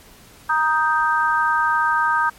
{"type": "chord", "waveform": "sine", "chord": "Eb major", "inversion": "second", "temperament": "equal with one note detuned", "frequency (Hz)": [936.6, 1244.5, 1568], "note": ["Bb5", "Eb6", "G6"], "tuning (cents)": [8, 0, 0], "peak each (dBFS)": -20, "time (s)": [0.49, 2.3], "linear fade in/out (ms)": 10, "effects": ["pink hiss -47 dBFS RMS until 2.38 s", "MP3 64 kbps"]}